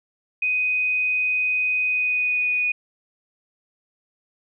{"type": "tone with pitch glide", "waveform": "sine", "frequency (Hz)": [2500, 2474], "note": ["D#7", "D#7"], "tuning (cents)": [8, -10], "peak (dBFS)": -19, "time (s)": [0.42, 2.72], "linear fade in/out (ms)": 5, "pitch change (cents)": -18, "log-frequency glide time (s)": [1.87, 2.51], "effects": []}